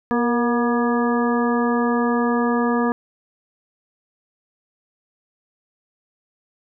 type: harmonic tone with a mistuned harmonic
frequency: 240 Hz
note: B3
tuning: 49 cents flat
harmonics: 1 / 2 / 3 / 4 / 5 / 7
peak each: -19 / -23 / -28 / -27 / -27 / -30 dBFS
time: 0.11-2.92 s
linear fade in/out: 0 ms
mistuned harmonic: 2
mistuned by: -35 cents
effects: none